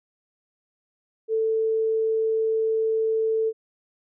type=tone; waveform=sine; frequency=443.4 Hz; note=A4; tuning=13 cents sharp; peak=-20 dBFS; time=1.28-3.53 s; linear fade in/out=50 ms; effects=none